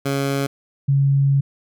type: tone pair in turn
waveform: 15% pulse / sine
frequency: 138.59 / 138.59 Hz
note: C#3 / C#3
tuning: 0 / 0 cents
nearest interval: unison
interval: 0 cents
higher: neither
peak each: -13 dBFS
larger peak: neither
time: 0.05-0.47 / 0.88-1.41 s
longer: second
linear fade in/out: 10 ms
effects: none